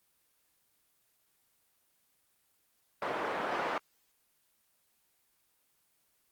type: band-pass noise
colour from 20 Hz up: pink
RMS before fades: -34 dBFS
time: 3.02-3.78 s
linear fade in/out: 2 ms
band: 510 to 1500 Hz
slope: 12 dB/octave
effects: white hiss -73 dBFS RMS until 6.31 s + Opus 24 kbps